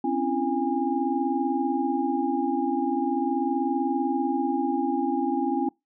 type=tone cluster; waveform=sine; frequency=260 / 280.4 / 335.7 / 816 Hz; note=C4 / C#4 / E4 / G#5; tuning=-11 / +20 / +32 / -31 cents; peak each=-28 dBFS; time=0.04-5.69 s; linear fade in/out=5 ms; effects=noise-tail reverb RT60 0.2 s tail -25 dB re dry